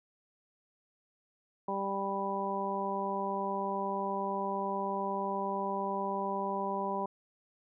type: harmonic tone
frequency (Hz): 196.8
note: G3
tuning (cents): +7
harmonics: 1 / 2 / 3 / 4 / 5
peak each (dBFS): -39 / -38 / -39 / -38 / -35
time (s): 1.68-7.06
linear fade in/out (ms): 5
effects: none